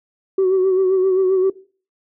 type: tone with vibrato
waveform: sine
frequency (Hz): 376.7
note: F#4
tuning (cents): +31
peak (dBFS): -11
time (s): 0.38-1.5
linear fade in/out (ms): 5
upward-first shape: sine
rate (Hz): 7.6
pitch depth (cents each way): 43
effects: noise-tail reverb RT60 0.4 s tail -18 dB re dry + tanh soft clip ceiling -10 dBFS